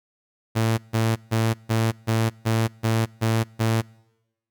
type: tone bursts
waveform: sawtooth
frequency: 112.7 Hz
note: A2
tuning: 42 cents sharp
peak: -15 dBFS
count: 9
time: 0.55-3.82 s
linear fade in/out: 20 ms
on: 230 ms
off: 150 ms
effects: noise-tail reverb RT60 1.0 s tail -26 dB re dry